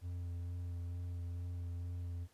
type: tone with vibrato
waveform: triangle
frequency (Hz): 87.31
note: F2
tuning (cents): 0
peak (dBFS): -37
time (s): 0.01-2.28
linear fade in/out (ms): 50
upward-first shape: sine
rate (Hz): 2.2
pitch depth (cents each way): 16
effects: pink hiss -70 dBFS RMS until 2.33 s + resampled to 32000 Hz